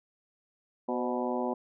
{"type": "harmonic tone with a mistuned harmonic", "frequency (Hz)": 123, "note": "B2", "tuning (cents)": -7, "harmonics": [2, 3, 4, 5, 6, 7, 8], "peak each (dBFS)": [-33, -35, -36, -37, -38, -38, -39], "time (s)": [0.88, 1.54], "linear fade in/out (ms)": 10, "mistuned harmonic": 4, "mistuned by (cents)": 69, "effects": []}